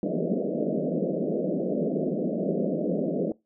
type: band-pass noise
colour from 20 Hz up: pink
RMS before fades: -27 dBFS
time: 0.03-3.32 s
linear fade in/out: 2 ms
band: 160 to 640 Hz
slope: 96 dB/octave
effects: noise-tail reverb RT60 0.2 s tail -21 dB re dry